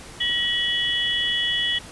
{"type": "tone cluster", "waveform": "sine", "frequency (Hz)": [1918, 2967, 3352], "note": ["A#6", "F#7", "G#7"], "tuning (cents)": [49, 4, 15], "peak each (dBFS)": [-26, -25, -24], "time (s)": [0.2, 1.79], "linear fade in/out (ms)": 10, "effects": ["pink hiss -41 dBFS RMS until 1.91 s", "resampled to 24000 Hz"]}